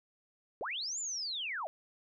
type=linear two-way sweep; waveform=sine; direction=up then down; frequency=344 to 7310 to 568 Hz; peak=-35 dBFS; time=0.61-1.67 s; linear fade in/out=0 ms; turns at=0.99 s; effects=none